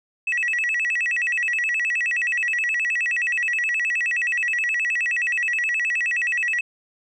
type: tone with vibrato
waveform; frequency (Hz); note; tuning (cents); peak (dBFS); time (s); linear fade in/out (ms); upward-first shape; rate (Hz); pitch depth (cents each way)
sine; 2242; C#7; +19; -18; 0.27-6.61; 5; square; 9.5; 260
effects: tanh soft clip ceiling -18 dBFS